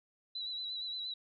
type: tone with vibrato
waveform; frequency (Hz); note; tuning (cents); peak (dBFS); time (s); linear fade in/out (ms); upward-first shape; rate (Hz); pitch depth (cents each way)
sine; 3951; B7; 0; -37; 0.35-1.14; 5; sine; 8.6; 40
effects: none